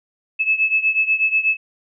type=beating tone pair; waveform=sine; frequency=2600 / 2608.2 Hz; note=E7 / E7; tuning=-24 / -19 cents; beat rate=8.2 Hz; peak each=-17 / -20 dBFS; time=0.39-1.57 s; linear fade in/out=20 ms; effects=none